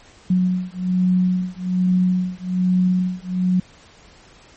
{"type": "beating tone pair", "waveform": "sine", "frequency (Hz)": [182.1, 183.3], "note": ["F#3", "F#3"], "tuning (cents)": [-27, -16], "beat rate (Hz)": 1.2, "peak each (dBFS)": -19, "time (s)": [0.3, 3.6], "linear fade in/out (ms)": 5, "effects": ["pink hiss -48 dBFS RMS until 4.56 s", "MP3 32 kbps"]}